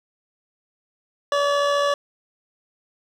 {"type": "tone with amplitude modulation", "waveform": "25% pulse", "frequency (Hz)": 572, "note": "D5", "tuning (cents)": -46, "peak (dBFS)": -13, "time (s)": [1.32, 1.94], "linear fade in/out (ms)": 2, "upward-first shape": "sine", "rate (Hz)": 74.3, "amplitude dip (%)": 30, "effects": ["low-pass 5000 Hz 12 dB/octave", "8-bit"]}